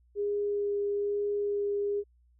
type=tone with vibrato; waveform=sine; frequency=408.1 Hz; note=G#4; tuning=30 cents flat; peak=-27 dBFS; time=0.15-2.04 s; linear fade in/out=50 ms; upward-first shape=sine; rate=1.1 Hz; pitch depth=8 cents each way; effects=added 60 Hz sine -61 dBFS peak until 2.39 s